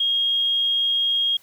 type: tone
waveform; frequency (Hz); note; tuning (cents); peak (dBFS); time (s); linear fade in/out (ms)
sine; 3258; G#7; -34; -18; 0-1.37; 5
effects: white hiss -55 dBFS RMS until 1.42 s